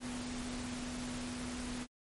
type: tone in noise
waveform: sine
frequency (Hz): 246.9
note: B3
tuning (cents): 0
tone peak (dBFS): -40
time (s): 0-1.87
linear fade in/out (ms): 50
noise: pink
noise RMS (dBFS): -44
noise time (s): 0-1.87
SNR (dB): +1
effects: MP3 48 kbps